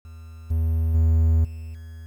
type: tone with level steps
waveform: triangle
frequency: 80.8 Hz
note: E2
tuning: 34 cents flat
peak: -36 / -17 / -13 / -30 / -34 dBFS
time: 0.05-2.06 s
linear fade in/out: 0 ms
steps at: 0.5 / 0.94 / 1.44 / 1.74 s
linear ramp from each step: 10 ms
effects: 9-bit